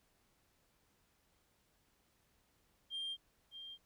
sine tone with echo, 3191 Hz, G7, 30 cents sharp, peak -37 dBFS, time 2.9-3.17 s, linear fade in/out 50 ms, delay 610 ms, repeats 1, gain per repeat -10 dB, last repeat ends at 3.78 s, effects tanh soft clip ceiling -37 dBFS + pink hiss -75 dBFS RMS until 3.85 s

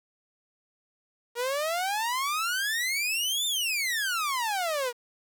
sawtooth exponential two-way sweep, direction up then down, 466.2 to 3628 to 466.2 Hz, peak -23 dBFS, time 1.35-4.93 s, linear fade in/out 50 ms, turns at 3.46 s, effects 9-bit

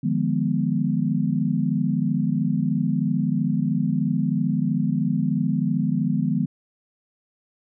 sine chord, F half-diminished seventh, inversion third, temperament equal with one note detuned, 151.57 / 174.61 / 207.7 / 246.9 Hz, Eb3 / F3 / Ab3 / Cb4, -45 / 0 / 0 / 0 cents, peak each -25 dBFS, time 0.03-6.46 s, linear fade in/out 10 ms, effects none

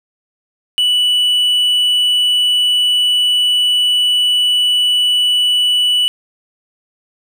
triangle tone, 2960 Hz, F#7, in tune, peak -9 dBFS, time 0.78-6.08 s, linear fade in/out 0 ms, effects none

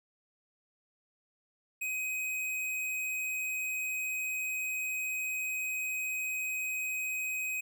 square tone, 2519 Hz, D#7, 21 cents sharp, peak -33 dBFS, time 1.81-7.61 s, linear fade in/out 10 ms, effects none

